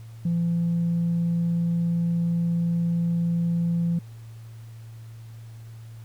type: tone with tanh clipping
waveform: triangle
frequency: 170 Hz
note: F3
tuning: 46 cents flat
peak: -21 dBFS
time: 0.25-3.99 s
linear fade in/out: 5 ms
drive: 5 dB
effects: added 113 Hz sine -39 dBFS peak until 6.04 s + pink hiss -57 dBFS RMS until 6.04 s